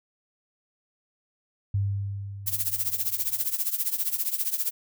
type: tone with exponential decay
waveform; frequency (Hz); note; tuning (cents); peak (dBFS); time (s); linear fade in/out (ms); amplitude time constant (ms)
sine; 99.6; G2; +28; -21; 1.74-3.54; 5; 390
type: noise with tremolo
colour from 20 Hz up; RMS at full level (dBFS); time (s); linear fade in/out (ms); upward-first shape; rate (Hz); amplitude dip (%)
violet; -24; 2.46-4.71; 20; triangle; 15; 90
effects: none